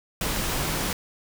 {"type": "noise", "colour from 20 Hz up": "pink", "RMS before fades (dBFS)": -27, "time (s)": [0.21, 0.93], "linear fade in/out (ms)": 2, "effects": []}